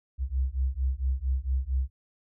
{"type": "beating tone pair", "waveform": "sine", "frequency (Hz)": [63.4, 67.8], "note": ["B1", "C#2"], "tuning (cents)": [46, -38], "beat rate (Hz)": 4.4, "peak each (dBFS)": -28, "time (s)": [0.18, 1.9], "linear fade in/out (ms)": 50, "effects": []}